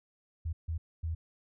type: tone bursts at uneven times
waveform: sine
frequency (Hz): 81.5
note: E2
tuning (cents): -19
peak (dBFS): -31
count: 3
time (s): 0.45-0.53 / 0.68-0.78 / 1.03-1.15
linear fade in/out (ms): 10
effects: none